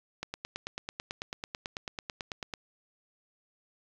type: click train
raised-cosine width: 0.2 ms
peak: -18 dBFS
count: 22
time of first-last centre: 0.23-2.538 s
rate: 9.1 Hz
effects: low-pass 7000 Hz 12 dB/octave + 8-bit